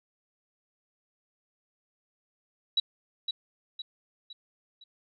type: tone with echo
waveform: sine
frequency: 3905 Hz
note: B7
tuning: 20 cents flat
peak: -21 dBFS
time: 2.77-2.8 s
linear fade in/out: 5 ms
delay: 510 ms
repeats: 4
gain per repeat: -7 dB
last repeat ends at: 4.84 s
effects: none